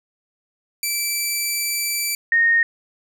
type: tone pair in turn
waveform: 10% pulse / sine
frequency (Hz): 2327 / 1850.7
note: D7 / A#6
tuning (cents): -17 / -13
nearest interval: major third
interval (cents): 396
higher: first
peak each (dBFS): -12 / -13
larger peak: first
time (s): 0.83-2.15 / 2.32-2.63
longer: first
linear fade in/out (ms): 2
effects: none